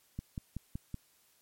click train, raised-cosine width 5 ms, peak -25 dBFS, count 5, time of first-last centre 0.19-0.943 s, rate 5.31 Hz, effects white hiss -68 dBFS RMS until 1.41 s + MP3 64 kbps

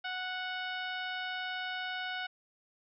harmonic tone, 738 Hz, F#5, 5 cents flat, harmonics 1 / 2 / 3 / 4 / 5 / 6 / 7, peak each -41 / -38 / -44 / -43 / -46 / -55 / -56 dBFS, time 0.04-2.27 s, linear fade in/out 10 ms, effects none

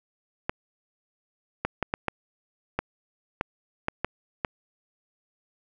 clicks, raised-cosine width 0.5 ms, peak -10 dBFS, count 10, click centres 0.495 / 1.65 / 1.827 / 1.939 / 2.083 / 2.79 / 3.411 / 3.884 / 4.046 / 4.448 s, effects none

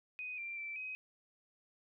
sine tone with pitch steps, 2498 / 2364 / 2334 / 2524 Hz, D#7 / D7 / D7 / D#7, +6 / +11 / -11 / +24 cents, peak -40 dBFS, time 0.19-0.95 s, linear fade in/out 0 ms, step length 190 ms, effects none

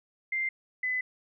sine tone pair in turn, 2093 / 2011 Hz, C7 / B6, 0 / +31 cents, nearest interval minor second, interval 69 cents, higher first, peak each -27 dBFS, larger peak neither, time 0.32-0.49 / 0.83-1.01 s, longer second, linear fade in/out 5 ms, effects none

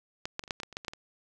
clicks, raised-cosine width 0.2 ms, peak -16 / -15 / -25 / -30 / -13 / -20 / -22 / -30 / -17 / -26 / -15 / -26 dBFS, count 12, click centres 0.255 / 0.394 / 0.438 / 0.478 / 0.508 / 0.601 / 0.633 / 0.727 / 0.769 / 0.848 / 0.882 / 0.935 s, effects none

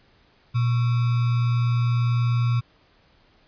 sine tone with sample-and-hold, 119.6 Hz, A#2, 45 cents sharp, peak -18 dBFS, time 0.54-2.61 s, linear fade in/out 20 ms, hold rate 1225 Hz, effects pink hiss -59 dBFS RMS until 3.47 s + resampled to 11025 Hz

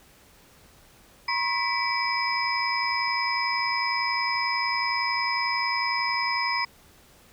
sine tone cluster, 961 / 1072 / 1983 / 2305 / 5070 Hz, B5 / C6 / B6 / D7 / D#8, -48 / +42 / +7 / -33 / +32 cents, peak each -30 dBFS, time 1.28-6.65 s, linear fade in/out 5 ms, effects pink hiss -55 dBFS RMS until 7.32 s

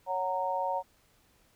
sine chord, F# major, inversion second, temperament just, 555 / 740 / 925 Hz, C#5 / F#5 / A#5, +2 / 0 / -14 cents, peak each -34 / -34 / -31 dBFS, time 0.06-0.83 s, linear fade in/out 50 ms, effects pink hiss -66 dBFS RMS until 1.55 s

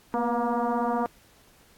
sine tone with frequency modulation, 230 Hz, A#3, 23 cents flat, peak -23 dBFS, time 0.14-1.06 s, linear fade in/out 0 ms, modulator 238 Hz, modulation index 3.9, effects pink hiss -58 dBFS RMS until 1.77 s + AAC 64 kbps

